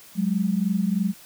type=tone pair together; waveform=sine; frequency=185 / 208.1 Hz; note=F#3 / G#3; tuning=0 / +4 cents; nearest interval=major second; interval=204 cents; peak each=-23 dBFS; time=0.15-1.14 s; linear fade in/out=50 ms; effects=white hiss -48 dBFS RMS until 1.25 s